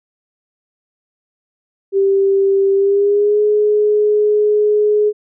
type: tone with pitch glide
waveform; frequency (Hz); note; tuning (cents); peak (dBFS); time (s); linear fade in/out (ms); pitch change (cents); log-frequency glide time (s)
sine; 392 to 420.1; G4 to G#4; 0 to +20; -10; 1.92-5.13; 50; +120; 2.74-3.41
effects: none